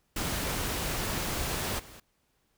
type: noise with level steps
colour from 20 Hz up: pink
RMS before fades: -32 / -49 dBFS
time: 0.16-2 s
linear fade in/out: 5 ms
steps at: 1.78 s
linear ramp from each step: 20 ms
effects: pink hiss -73 dBFS RMS until 2.57 s